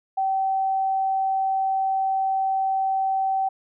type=tone; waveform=sine; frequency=770 Hz; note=G5; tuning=31 cents flat; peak=-20 dBFS; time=0.17-3.49 s; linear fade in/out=10 ms; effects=none